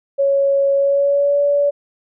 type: tone with pitch glide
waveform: sine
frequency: 554.4 to 573 Hz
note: C#5 to D5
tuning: 0 to -43 cents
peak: -12 dBFS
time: 0.18-1.71 s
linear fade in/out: 20 ms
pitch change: +57 cents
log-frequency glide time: 0.74-1.41 s
effects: none